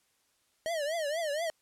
square tone with vibrato, 622.3 Hz, D#5, in tune, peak -31 dBFS, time 0.66-1.5 s, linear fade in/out 0 ms, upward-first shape triangle, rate 4.2 Hz, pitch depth 190 cents each way, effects white hiss -72 dBFS RMS until 1.61 s + low-pass 11000 Hz 12 dB/octave

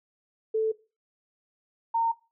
sine tone pair in turn, 440 / 916.6 Hz, A4 / A#5, 0 / -29 cents, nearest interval octave + minor second, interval 1271 cents, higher second, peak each -22 dBFS, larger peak neither, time 0.54-0.72 / 1.94-2.12 s, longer neither, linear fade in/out 10 ms, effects noise-tail reverb RT60 0.3 s tail -19 dB re dry

